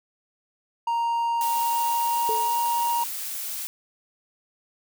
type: tone with pitch glide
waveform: triangle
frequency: 932.3 to 942 Hz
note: A#5 to A#5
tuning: 0 to +18 cents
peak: -20 dBFS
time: 0.87-3.04 s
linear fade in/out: 5 ms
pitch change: +18 cents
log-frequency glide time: 1.33-2.41 s
type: noise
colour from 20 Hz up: blue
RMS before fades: -32 dBFS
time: 1.41-3.67 s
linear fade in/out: 0 ms
type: tone with exponential decay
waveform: sine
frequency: 439.8 Hz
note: A4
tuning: 1 cent flat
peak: -25 dBFS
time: 2.29-2.7 s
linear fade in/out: 0 ms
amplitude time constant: 87 ms
effects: none